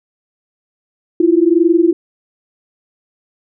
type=tone pair together; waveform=sine; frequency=327.6 / 349.2 Hz; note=E4 / F4; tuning=-11 / 0 cents; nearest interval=minor second; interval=111 cents; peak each=-11 dBFS; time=1.2-1.93 s; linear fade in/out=5 ms; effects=none